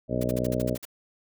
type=harmonic tone; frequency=61.74 Hz; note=B1; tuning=in tune; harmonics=1 / 2 / 3 / 4 / 5 / 6 / 7 / 8 / 9 / 10; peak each=-37 / -31 / -34 / -31 / -35 / -38 / -35 / -37 / -33 / -32 dBFS; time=0.08-0.78 s; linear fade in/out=50 ms
type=noise bursts; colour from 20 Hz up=white; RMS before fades=-39 dBFS; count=9; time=0.21-0.853 s; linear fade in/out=5 ms; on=27 ms; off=50 ms
effects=none